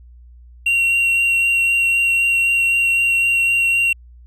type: tone with vibrato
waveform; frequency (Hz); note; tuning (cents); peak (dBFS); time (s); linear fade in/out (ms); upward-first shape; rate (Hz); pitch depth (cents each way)
triangle; 2748; F7; -29; -12; 0.66-3.93; 5; sine; 3.9; 10
effects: added 60 Hz sine -40 dBFS peak until 4.26 s